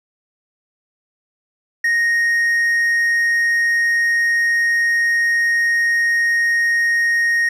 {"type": "tone", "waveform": "triangle", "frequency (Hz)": 1864.7, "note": "A#6", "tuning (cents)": 0, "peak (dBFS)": -12, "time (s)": [1.84, 7.49], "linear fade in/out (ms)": 5, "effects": ["resampled to 32000 Hz"]}